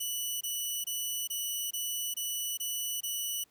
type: tone bursts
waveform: 10% pulse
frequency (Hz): 2960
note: F#7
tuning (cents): 0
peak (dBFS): -24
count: 8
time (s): 0-3.441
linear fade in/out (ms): 10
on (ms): 410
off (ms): 23
effects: pink hiss -68 dBFS RMS until 3.5 s + high-pass 100 Hz 12 dB/octave